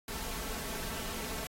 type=noise with comb filter; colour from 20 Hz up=pink; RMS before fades=-39 dBFS; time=0.08-1.47 s; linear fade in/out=2 ms; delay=4.5 ms; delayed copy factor=+0.55; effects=AAC 48 kbps